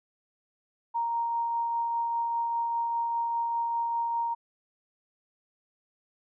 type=tone with tremolo; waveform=sine; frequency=932.3 Hz; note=A#5; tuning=in tune; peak=-25 dBFS; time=0.94-4.35 s; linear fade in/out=20 ms; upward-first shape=triangle; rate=5 Hz; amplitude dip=25%; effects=none